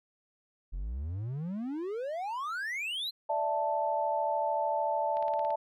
triangle exponential sweep, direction up, 40.96 to 4186 Hz, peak -31 dBFS, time 0.72-3.11 s, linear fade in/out 20 ms
sine chord, D suspended second, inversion none, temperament just, 587.3 / 660.7 / 881 Hz, D5 / E5 / A5, 0 / +4 / +2 cents, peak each -33 / -33 / -30 dBFS, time 3.29-5.56 s, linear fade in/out 10 ms
click train, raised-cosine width 0.3 ms, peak -32 dBFS, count 7, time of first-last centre 5.17-5.505 s, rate 17.9 Hz
effects none

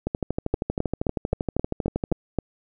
two click trains, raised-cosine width 2 ms, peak -11 / -9 dBFS, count 27 / 8, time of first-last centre 0.07-2.117 / 0.54-2.387 s, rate 12.7 / 3.79 Hz, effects none

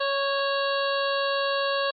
harmonic tone with a mistuned harmonic, 555 Hz, C#5, 2 cents sharp, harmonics 1 / 2 / 3 / 5 / 6 / 7 / 8, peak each -26 / -29 / -31 / -35 / -38 / -35 / -36 dBFS, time 0-1.91 s, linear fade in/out 10 ms, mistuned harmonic 3, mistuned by -17 cents, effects Opus 32 kbps

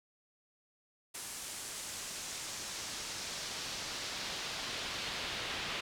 brown noise with band-pass filter sweep, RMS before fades -41 dBFS, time 1.14-5.81 s, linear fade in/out 10 ms, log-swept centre 9100 to 3300 Hz, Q 1.2, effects none

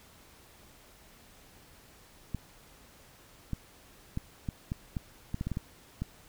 clicks, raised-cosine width 5 ms, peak -20 dBFS, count 12, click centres 2.347 / 3.533 / 4.174 / 4.488 / 4.719 / 4.968 / 5.344 / 5.411 / 5.47 / 5.517 / 5.571 / 6.02 s, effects pink hiss -57 dBFS RMS until 6.28 s

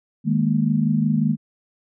sine chord, D# suspended fourth, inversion none, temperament equal, 155.56 / 207.7 / 233.1 Hz, D#3 / G#3 / A#3, 0 / 0 / 0 cents, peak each -21 dBFS, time 0.24-1.37 s, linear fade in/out 50 ms, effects none

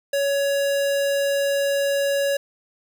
square tone, 560 Hz, C#5, 18 cents sharp, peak -20 dBFS, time 0.13-2.37 s, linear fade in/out 5 ms, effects 8-bit

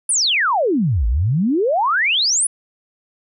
sine exponential two-way sweep, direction down then up, 10330 to 51.7 to 10330 Hz, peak -14 dBFS, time 0.09-2.47 s, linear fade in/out 5 ms, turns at 1.07 s, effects none

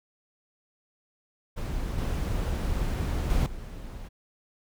brown noise with level steps, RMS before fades -31 / -28 / -24 / -39 dBFS, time 1.56-4.09 s, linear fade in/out 20 ms, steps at 1.98 / 3.3 / 3.46 s, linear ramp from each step 2 ms, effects none

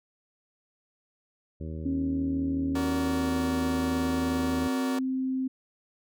harmonic tone, 79.4 Hz, D#2, 36 cents sharp, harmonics 1 / 2 / 3 / 4 / 5 / 6 / 7, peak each -35 / -39 / -42 / -44 / -46 / -51 / -50 dBFS, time 1.6-4.68 s, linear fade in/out 10 ms
sine tone with pitch glide, 272.3 to 261.2 Hz, C#4 to C4, -31 to -3 cents, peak -26 dBFS, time 1.85-5.48 s, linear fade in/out 10 ms, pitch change -72 cents, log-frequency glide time 2.99-3.38 s
20% pulse chord, Gb augmented, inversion none, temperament equal with one note detuned, 370 / 466.2 / 578.2 Hz, Gb4 / Bb4 / D5, 0 / 0 / -27 cents, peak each -32 dBFS, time 2.75-4.99 s, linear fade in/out 5 ms
effects none

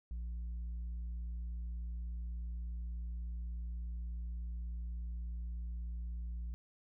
sine tone with tanh clipping, 58.27 Hz, A#1, in tune, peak -39 dBFS, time 0.11-6.54 s, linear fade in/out 0 ms, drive 3 dB, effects none

